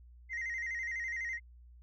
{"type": "tone with vibrato", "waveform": "sine", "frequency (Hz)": 1975.5, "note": "B6", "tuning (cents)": 0, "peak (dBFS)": -33, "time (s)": [0.29, 1.4], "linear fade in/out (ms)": 50, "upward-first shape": "square", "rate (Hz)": 12, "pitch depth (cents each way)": 83, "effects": ["tanh soft clip ceiling -33 dBFS", "added 60 Hz sine -53 dBFS peak until 1.82 s"]}